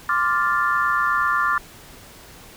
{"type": "chord", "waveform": "sine", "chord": "D minor seventh", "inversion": "third", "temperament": "equal", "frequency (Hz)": [1046.5, 1174.7, 1396.9, 1760], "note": ["C6", "D6", "F6", "A6"], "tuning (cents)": [0, 0, 0, 0], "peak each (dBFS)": [-26, -21, -22, -25], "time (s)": [0.09, 1.58], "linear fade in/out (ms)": 2, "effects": ["pink hiss -44 dBFS RMS until 2.56 s"]}